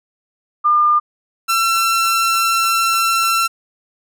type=tone pair in turn; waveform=sine / sawtooth; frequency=1204 / 1348.3 Hz; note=D6 / E6; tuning=+43 / +39 cents; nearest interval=major second; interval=196 cents; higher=second; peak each=-10 dBFS; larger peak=neither; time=0.64-1 / 1.48-3.48 s; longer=second; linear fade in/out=20 ms; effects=none